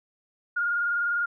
sine tone with vibrato, 1420 Hz, F6, 28 cents sharp, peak -23 dBFS, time 0.56-1.26 s, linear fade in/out 10 ms, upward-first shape triangle, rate 20 Hz, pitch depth 43 cents each way, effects none

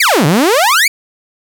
sawtooth exponential two-way sweep, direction down then up, 2489 to 136.5 to 2387 Hz, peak -4 dBFS, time 0-0.88 s, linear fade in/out 5 ms, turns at 0.26 s, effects none

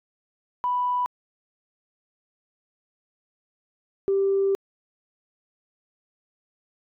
sine tone pair in turn, 987.8 / 392 Hz, B5 / G4, 0 / 0 cents, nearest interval octave + major third, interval 1600 cents, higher first, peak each -21 / -18 dBFS, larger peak second, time 0.64-1.06 / 4.08-4.55 s, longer second, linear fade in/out 0 ms, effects tanh soft clip ceiling -14 dBFS

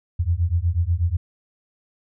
sine beating tone pair, 82 / 90.2 Hz, E2 / F#2, -9 / -44 cents, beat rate 8.2 Hz, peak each -21 dBFS, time 0.19-1.17 s, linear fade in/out 10 ms, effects none

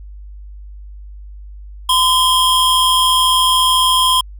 square tone pair together, 1024 / 3246 Hz, C6 / G#7, -38 / -40 cents, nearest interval octave + minor sixth, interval 1998 cents, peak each -14 dBFS, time 1.89-4.21 s, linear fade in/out 5 ms, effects added 50 Hz sine -31 dBFS peak until 4.39 s

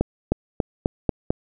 accelerating click train, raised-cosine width 2 ms, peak -5 dBFS, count 6, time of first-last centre 0.01-1.305 s, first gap 310 ms, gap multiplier 0.91, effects none

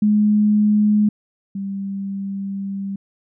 sine tone pair in turn, 210 / 196.59 Hz, G#3 / G3, +19 / +5 cents, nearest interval minor second, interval 114 cents, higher first, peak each -12 / -23 dBFS, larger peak first, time 0.02-1.09 / 1.55-2.96 s, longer second, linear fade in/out 5 ms, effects none

